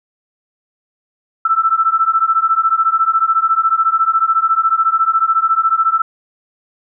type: beating tone pair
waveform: sine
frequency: 1318.5 / 1332.5 Hz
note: E6 / E6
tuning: 0 / +18 cents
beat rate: 14 Hz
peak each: -14 dBFS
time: 1.45-6.02 s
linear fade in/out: 5 ms
effects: none